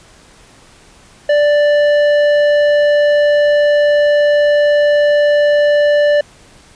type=tone with tanh clipping; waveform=triangle; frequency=587.3 Hz; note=D5; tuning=in tune; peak=-10 dBFS; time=1.29-6.21 s; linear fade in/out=5 ms; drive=15 dB; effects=pink hiss -44 dBFS RMS until 6.75 s + resampled to 22050 Hz